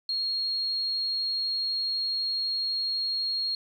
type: tone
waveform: sine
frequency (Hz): 4272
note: C8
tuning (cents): +35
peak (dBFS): -26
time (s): 0.09-3.55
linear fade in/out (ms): 2
effects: 10-bit